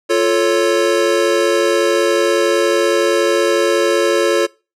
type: chord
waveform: square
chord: F augmented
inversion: none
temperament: equal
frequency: 349.2 / 440 / 554.4 Hz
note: F4 / A4 / C#5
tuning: 0 / 0 / 0 cents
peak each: -17 dBFS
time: 0.09-4.47 s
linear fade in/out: 20 ms
effects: noise-tail reverb RT60 0.3 s tail -23 dB re dry + low-pass 9000 Hz 12 dB/octave